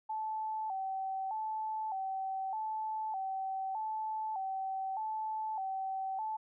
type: tone with vibrato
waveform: sine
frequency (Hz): 818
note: G#5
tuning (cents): -26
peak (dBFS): -34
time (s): 0.09-6.37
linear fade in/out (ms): 10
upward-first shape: square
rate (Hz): 0.82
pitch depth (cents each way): 110
effects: none